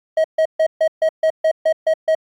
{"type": "tone bursts", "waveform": "triangle", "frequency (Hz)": 636, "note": "D#5", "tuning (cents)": 38, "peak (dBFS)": -10, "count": 10, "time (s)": [0.17, 2.15], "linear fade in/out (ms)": 5, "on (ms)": 72, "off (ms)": 140, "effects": ["AAC 48 kbps"]}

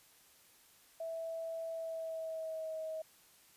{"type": "tone with pitch glide", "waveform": "sine", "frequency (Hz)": [656, 635.5], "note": ["E5", "D#5"], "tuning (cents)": [-9, 36], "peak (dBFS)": -38, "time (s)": [1, 3.02], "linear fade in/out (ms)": 5, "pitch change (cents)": -55, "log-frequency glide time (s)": [1.72, 2.76], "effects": ["white hiss -64 dBFS RMS until 3.56 s", "resampled to 32000 Hz"]}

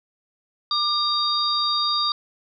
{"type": "tone cluster", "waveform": "sine", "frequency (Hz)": [1192, 3719, 4736], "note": ["D6", "A#7", "D8"], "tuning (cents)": [25, -5, 14], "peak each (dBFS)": -24, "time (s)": [0.71, 2.12], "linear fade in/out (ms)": 2, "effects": []}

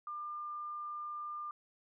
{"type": "tone", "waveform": "sine", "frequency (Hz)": 1199, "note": "D6", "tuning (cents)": 36, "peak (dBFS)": -39, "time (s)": [0.07, 1.51], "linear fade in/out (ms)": 2, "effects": []}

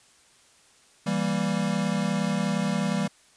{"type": "chord", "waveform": "square", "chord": "E diminished", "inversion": "none", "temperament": "equal", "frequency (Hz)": [164.81, 196, 233.1], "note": ["E3", "G3", "Bb3"], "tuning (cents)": [0, 0, 0], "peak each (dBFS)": [-30, -27, -31], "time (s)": [1.06, 3.08], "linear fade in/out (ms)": 10, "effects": ["white hiss -58 dBFS RMS until 3.36 s", "resampled to 22050 Hz"]}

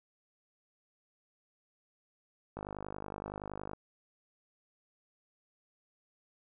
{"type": "click train", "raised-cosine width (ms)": 1, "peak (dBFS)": -26, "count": 60, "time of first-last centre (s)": [2.57, 3.734], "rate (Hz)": 50.7, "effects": []}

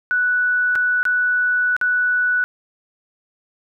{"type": "tone with dropouts", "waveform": "sine", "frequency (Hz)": 1480, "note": "F#6", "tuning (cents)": 0, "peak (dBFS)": -15, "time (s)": [0.11, 2.44], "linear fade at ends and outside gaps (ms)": 0, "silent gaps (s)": [[0.754, 0.758], [1.03, 1.053], [1.765, 1.813]], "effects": []}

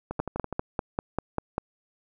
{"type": "two click trains", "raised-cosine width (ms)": 1, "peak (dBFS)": [-18, -12], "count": [6, 8], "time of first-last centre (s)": [[0.11, 0.527], [0.2, 1.581]], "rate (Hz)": [12, 5.07], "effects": []}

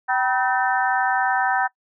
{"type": "harmonic tone with a mistuned harmonic", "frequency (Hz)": 256.5, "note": "C4", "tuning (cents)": -34, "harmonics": [3, 4, 5, 6, 7], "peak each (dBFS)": [-21, -25, -29, -24, -27], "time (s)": [0.08, 1.68], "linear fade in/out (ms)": 20, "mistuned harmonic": 4, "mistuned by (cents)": -94, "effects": ["noise-tail reverb RT60 0.1 s tail -23 dB re dry"]}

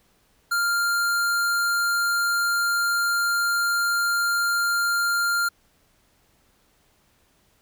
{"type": "tone", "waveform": "square", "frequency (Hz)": 1396.9, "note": "F6", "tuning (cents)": 0, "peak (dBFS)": -21, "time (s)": [0.51, 5.49], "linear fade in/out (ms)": 10, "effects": ["pink hiss -63 dBFS RMS until 7.61 s"]}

